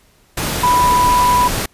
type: tone in noise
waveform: sine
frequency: 987.8 Hz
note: B5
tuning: in tune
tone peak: -10 dBFS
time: 0.63-1.48 s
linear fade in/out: 5 ms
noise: pink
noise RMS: -20 dBFS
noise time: 0.37-1.66 s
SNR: +7 dB
effects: pink hiss -53 dBFS RMS until 1.73 s + resampled to 32000 Hz